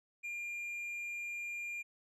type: tone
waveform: triangle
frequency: 2400 Hz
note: D7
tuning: 37 cents sharp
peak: -37 dBFS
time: 0.23-1.83 s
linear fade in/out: 20 ms
effects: resampled to 32000 Hz